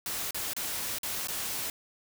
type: noise with dropouts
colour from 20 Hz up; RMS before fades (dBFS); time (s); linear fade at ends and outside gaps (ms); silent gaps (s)
white; -34; 0.06-1.7; 1; 0.308-0.345 / 0.534-0.565 / 0.985-1.032 / 1.272-1.284
effects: none